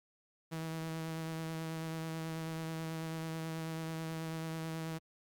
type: tone with vibrato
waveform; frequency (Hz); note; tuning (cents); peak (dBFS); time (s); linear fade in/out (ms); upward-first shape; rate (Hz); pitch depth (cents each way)
sawtooth; 161.5; E3; -35; -34; 0.51-4.99; 20; sine; 9.2; 15
effects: Opus 48 kbps